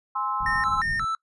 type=chord; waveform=sine; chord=Ab augmented; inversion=none; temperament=equal with one note detuned; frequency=830.6 / 1046.5 / 1304.9 Hz; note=Ab5 / C6 / E6; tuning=0 / 0 / -18 cents; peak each=-32 / -27 / -29 dBFS; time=0.15-0.82 s; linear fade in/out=10 ms
type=low-pass noise; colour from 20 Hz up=pink; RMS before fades=-37 dBFS; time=0.4-1.05 s; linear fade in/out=5 ms; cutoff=200 Hz; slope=24 dB/octave
type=tone with vibrato; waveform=triangle; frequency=1553 Hz; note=G6; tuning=17 cents flat; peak=-22 dBFS; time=0.46-1.15 s; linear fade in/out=2 ms; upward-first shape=square; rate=2.8 Hz; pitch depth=280 cents each way
effects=noise-tail reverb RT60 0.1 s tail -23 dB re dry + resampled to 24000 Hz